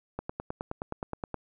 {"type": "click train", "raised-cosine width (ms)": 1, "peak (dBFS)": -19, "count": 12, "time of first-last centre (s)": [0.19, 1.343], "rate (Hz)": 9.54, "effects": []}